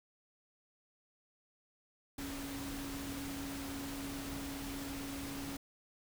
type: tone in noise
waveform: sine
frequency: 277.2 Hz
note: C#4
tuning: in tune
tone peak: -42 dBFS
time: 2.18-5.57 s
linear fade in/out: 5 ms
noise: pink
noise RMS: -45 dBFS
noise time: 2.18-5.57 s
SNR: 0 dB
effects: none